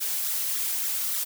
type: noise with flanger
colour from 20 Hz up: blue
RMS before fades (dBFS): -28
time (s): 0-1.25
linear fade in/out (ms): 20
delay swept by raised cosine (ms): 0.52 to 5.42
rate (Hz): 3.5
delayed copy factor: +1
effects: none